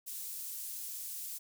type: high-pass noise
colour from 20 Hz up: pink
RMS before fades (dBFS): -42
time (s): 0.06-1.39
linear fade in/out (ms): 20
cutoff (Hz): 9500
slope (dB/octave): 12
effects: none